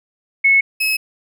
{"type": "tone pair in turn", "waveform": ["sine", "35% pulse"], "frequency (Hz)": [2195, 2573], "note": ["C#7", "E7"], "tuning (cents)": [-18, -43], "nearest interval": "minor third", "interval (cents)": 275, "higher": "second", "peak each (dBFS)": [-9, -14], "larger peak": "first", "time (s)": [[0.44, 0.61], [0.8, 0.97]], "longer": "neither", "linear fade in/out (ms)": 10, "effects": []}